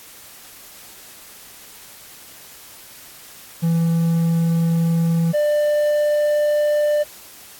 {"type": "tone pair in turn", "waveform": "triangle", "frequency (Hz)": [166.3, 594.3], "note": ["E3", "D5"], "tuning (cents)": [16, 20], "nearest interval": "octave + minor seventh", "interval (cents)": 2204, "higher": "second", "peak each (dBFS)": -13, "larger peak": "neither", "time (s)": [[3.62, 5.33], [5.33, 7.04]], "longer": "neither", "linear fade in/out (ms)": 20, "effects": ["white hiss -42 dBFS RMS until 7.59 s", "AAC 64 kbps"]}